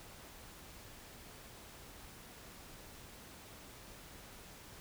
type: silence
effects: pink hiss -54 dBFS RMS until 4.8 s